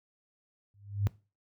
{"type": "tone with exponential growth", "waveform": "sine", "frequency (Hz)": 101, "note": "G#2", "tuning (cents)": -48, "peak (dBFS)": -21, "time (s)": [0.74, 1.07], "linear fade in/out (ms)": 0, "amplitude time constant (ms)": 70, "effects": ["noise-tail reverb RT60 0.3 s tail -20 dB re dry", "high-pass 60 Hz 12 dB/octave"]}